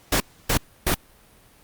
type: noise bursts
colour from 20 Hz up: pink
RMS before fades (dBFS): -20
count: 3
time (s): 0.12-0.946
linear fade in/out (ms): 5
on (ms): 82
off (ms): 290
effects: pink hiss -54 dBFS RMS until 1.63 s + Opus 48 kbps